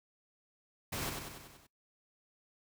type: noise with echo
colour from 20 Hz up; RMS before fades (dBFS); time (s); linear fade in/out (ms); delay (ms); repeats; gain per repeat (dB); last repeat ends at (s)
pink; -38; 0.92-1.1; 10; 95; 6; -4; 1.67
effects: noise-tail reverb RT60 0.2 s tail -26 dB re dry